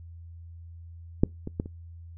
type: clicks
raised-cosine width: 3 ms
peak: -6 / -20 / -15 / -27 dBFS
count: 4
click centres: 1.235 / 1.474 / 1.599 / 1.659 s
effects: noise-tail reverb RT60 0.2 s tail -24 dB re dry + added 84 Hz sine -42 dBFS peak until 2.17 s